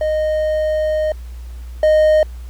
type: tone pair in turn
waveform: triangle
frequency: 618 / 618 Hz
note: D#5 / D#5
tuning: -12 / -12 cents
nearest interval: unison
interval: 0 cents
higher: neither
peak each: -13 / -7 dBFS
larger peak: second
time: 0.01-1.12 / 1.83-2.23 s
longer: first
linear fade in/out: 2 ms
effects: added 60 Hz sine -28 dBFS peak until 2.49 s + pink hiss -49 dBFS RMS until 2.49 s